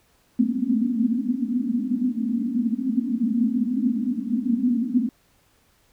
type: band-pass noise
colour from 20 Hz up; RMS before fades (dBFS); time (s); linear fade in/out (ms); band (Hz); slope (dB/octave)
white; -23; 0.39-5.09; 0; 220 to 260; 96
effects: pink hiss -62 dBFS RMS until 5.92 s